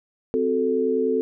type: chord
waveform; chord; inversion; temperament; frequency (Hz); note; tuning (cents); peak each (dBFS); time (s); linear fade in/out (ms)
sine; F# diminished; second; equal with one note detuned; 259.1 / 370 / 440; C4 / F#4 / A4; -17 / 0 / 0; -25 / -26 / -21; 0.34-1.21; 0
effects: none